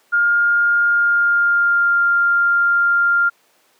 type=tone with pitch glide; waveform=sine; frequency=1412 to 1396.6 Hz; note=F6 to F6; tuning=+19 to 0 cents; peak=-12 dBFS; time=0.12-3.3 s; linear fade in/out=20 ms; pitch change=-19 cents; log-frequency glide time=0.88-2 s; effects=pink hiss -57 dBFS RMS until 3.79 s + high-pass 400 Hz 12 dB/octave